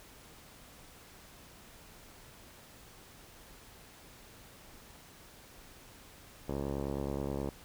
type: tone with low-pass filter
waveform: 10% pulse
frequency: 69.5 Hz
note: C#2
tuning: 5 cents sharp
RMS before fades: -36 dBFS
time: 6.48-7.5 s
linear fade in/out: 10 ms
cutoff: 670 Hz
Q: 3.2
effects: pink hiss -55 dBFS RMS until 7.64 s